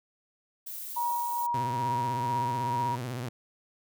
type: noise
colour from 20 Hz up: violet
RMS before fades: -39 dBFS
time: 0.66-1.47 s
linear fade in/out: 10 ms
type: tone with tremolo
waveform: sine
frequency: 953 Hz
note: A#5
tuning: 38 cents sharp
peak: -26 dBFS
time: 0.96-2.96 s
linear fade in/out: 10 ms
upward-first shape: triangle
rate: 2.3 Hz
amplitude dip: 35%
type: tone with vibrato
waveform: sawtooth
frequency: 123.47 Hz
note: B2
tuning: in tune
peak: -29 dBFS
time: 1.54-3.29 s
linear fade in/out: 5 ms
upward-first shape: sine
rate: 16 Hz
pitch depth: 110 cents each way
effects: none